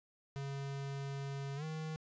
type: tone with pitch glide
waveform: square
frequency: 138.59 to 157.37 Hz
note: C#3 to D#3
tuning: 0 to +20 cents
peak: -40 dBFS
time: 0.36-1.96 s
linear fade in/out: 0 ms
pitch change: +220 cents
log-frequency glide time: 1.56-1.64 s
effects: resampled to 16000 Hz + 11-bit